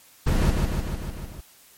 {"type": "noise with echo", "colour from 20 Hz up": "brown", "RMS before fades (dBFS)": -20, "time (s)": [0.26, 0.51], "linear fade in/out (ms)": 10, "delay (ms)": 150, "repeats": 6, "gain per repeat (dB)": -3, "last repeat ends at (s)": 1.41, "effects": ["white hiss -53 dBFS RMS until 1.77 s", "MP3 64 kbps"]}